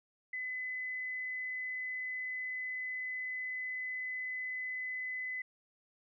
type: tone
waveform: sine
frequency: 2016 Hz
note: B6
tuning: 35 cents sharp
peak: -36 dBFS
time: 0.33-5.42 s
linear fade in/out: 5 ms
effects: none